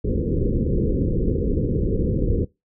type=low-pass noise; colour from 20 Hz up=pink; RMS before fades=-21 dBFS; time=0.04-2.45 s; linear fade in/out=10 ms; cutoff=510 Hz; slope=96 dB/octave; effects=noise-tail reverb RT60 0.2 s tail -21 dB re dry